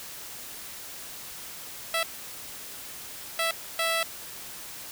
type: tone bursts at uneven times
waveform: 10% pulse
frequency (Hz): 659.3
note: E5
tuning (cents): 0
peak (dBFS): -16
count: 3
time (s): 1.94-2.03 / 3.39-3.51 / 3.79-4.03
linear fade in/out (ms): 2
effects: white hiss -41 dBFS RMS until 4.91 s